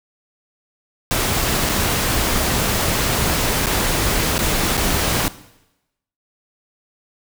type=noise with dropouts; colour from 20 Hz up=pink; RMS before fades=-19 dBFS; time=1.11-5.28 s; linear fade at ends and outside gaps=0 ms; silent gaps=1.69-1.694 / 3.66-3.668 / 4.38-4.39 / 4.77-4.776 s; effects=noise-tail reverb RT60 0.9 s tail -17 dB re dry